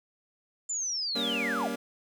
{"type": "linear sweep", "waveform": "sine", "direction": "down", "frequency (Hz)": [7230, 554.4], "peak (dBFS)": -29, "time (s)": [0.69, 1.68], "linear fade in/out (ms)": 10}
{"type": "chord", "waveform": "25% pulse", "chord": "G diminished", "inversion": "none", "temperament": "just", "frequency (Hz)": [196, 235.2, 282.2], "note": ["G3", "Bb3", "Db4"], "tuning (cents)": [0, 16, 31], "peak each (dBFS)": [-35, -30, -33], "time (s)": [1.15, 1.76], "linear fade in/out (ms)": 10}
{"effects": []}